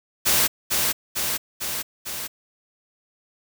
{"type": "noise with echo", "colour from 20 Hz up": "white", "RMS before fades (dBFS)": -19, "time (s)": [0.25, 0.48], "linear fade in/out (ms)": 20, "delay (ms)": 450, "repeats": 4, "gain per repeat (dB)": -3, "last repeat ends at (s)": 2.28, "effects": []}